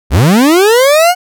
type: linear sweep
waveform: 40% pulse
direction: up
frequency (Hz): 49.17 to 738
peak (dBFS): -4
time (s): 0.1-1.15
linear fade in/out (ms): 50
effects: none